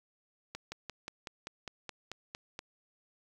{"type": "slowing click train", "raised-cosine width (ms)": 0.2, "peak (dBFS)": -23, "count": 11, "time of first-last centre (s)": [0.55, 2.591], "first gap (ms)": 170, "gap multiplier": 1.04, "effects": ["9-bit"]}